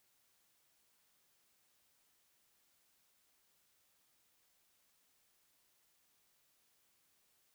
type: silence
effects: white hiss -75 dBFS RMS until 7.54 s